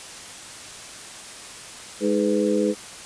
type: harmonic tone with a mistuned harmonic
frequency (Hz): 104.5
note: G#2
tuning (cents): +11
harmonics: 2 / 3 / 4 / 5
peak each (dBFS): -24 / -24 / -24 / -24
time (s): 2-2.75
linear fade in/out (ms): 50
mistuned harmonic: 5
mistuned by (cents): -69
effects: white hiss -39 dBFS RMS until 3.05 s + resampled to 22050 Hz